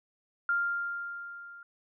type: tone with level ramp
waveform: sine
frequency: 1396.9 Hz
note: F6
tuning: in tune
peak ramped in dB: -24 to -46 dBFS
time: 0.49-1.63 s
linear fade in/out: 2 ms
effects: none